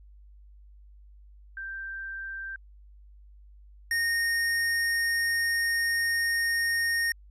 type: tone pair in turn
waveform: sine / square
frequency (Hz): 1571 / 1848.6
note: G6 / A#6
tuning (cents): +3 / -15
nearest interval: minor third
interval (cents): 282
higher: second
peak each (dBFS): -34 / -25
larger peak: second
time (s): 1.57-2.56 / 3.91-7.12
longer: second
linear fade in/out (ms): 2
effects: added 50 Hz sine -49 dBFS peak until 7.3 s + resampled to 32000 Hz